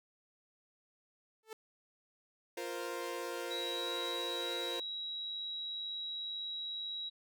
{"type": "tone with exponential growth", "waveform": "sawtooth", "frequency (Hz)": 440, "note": "A4", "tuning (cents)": 0, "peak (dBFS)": -37, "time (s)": [1.43, 1.53], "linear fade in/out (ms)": 2, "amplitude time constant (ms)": 21}
{"type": "chord", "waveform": "sawtooth", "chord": "F suspended fourth", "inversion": "none", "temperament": "equal", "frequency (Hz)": [349.2, 466.2, 523.3], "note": ["F4", "Bb4", "C5"], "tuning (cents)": [0, 0, 0], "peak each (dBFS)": -39, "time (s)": [2.57, 4.8], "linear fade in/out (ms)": 5}
{"type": "tone", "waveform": "sine", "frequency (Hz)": 3866, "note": "B7", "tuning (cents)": -38, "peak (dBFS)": -38, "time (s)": [3.5, 7.1], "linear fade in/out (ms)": 20}
{"effects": []}